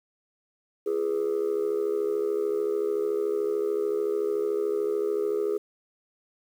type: tone with amplitude modulation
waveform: sine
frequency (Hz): 414.3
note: G#4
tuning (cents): -4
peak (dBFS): -18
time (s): 0.86-5.58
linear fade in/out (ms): 10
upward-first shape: sine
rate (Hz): 73.6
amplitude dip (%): 90
effects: tanh soft clip ceiling -20 dBFS + 9-bit